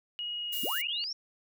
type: tone with pitch glide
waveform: sine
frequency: 2890 to 2855 Hz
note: F#7 to F7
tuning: -41 to +37 cents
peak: -33 dBFS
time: 0.19-1.04 s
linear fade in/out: 0 ms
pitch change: -22 cents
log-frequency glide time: 0.35-0.85 s
type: noise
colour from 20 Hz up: violet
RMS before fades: -36 dBFS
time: 0.52-0.82 s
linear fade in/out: 10 ms
type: linear sweep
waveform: sine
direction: up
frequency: 150.3 to 5610 Hz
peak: -33 dBFS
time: 0.63-1.13 s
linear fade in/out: 5 ms
effects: none